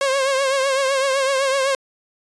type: tone with vibrato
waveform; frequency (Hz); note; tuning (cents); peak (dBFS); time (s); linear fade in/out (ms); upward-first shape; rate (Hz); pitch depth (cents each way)
sawtooth; 540; C#5; -45; -13; 0.01-1.75; 2; triangle; 7.9; 70
effects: resampled to 22050 Hz